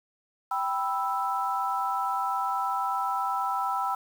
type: chord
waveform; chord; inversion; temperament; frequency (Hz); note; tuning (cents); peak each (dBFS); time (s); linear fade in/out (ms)
sine; E minor; first; equal; 784 / 987.8 / 1318.5; G5 / B5 / E6; 0 / 0 / 0; -30; 0.51-3.95; 5
effects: 8-bit